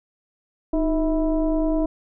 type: tone with frequency modulation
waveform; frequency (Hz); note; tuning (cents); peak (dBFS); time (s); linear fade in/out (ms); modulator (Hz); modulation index
sine; 311.1; D#4; 0; -18; 0.73-1.86; 5; 336; 1
effects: none